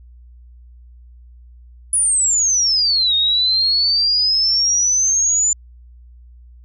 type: exponential two-way sweep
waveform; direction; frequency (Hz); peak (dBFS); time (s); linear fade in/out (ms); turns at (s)
sine; down then up; 10000 to 3700 to 7120; -13; 1.93-5.53; 2; 3.15
effects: added 60 Hz sine -40 dBFS peak until 6.64 s